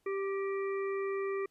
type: harmonic tone with a mistuned harmonic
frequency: 392 Hz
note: G4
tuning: in tune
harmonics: 1 / 3 / 5 / 6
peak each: -32 / -42 / -46 / -48 dBFS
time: 0.06-1.46 s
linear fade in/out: 5 ms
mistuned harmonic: 5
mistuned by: -31 cents
effects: pink hiss -75 dBFS RMS until 1.5 s + resampled to 32000 Hz